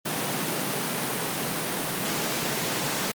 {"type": "high-pass noise", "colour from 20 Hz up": "pink", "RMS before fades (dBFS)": -28, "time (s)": [0.05, 3.12], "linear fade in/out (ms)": 10, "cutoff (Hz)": 130, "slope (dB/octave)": 48, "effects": ["Opus 32 kbps"]}